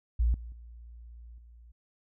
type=tone with level steps; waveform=sine; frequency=58.27 Hz; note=A#1; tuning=in tune; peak=-22 / -39 / -45 / -50 dBFS; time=0.19-1.72 s; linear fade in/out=10 ms; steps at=0.34 / 0.52 / 1.38 s; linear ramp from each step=2 ms; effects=none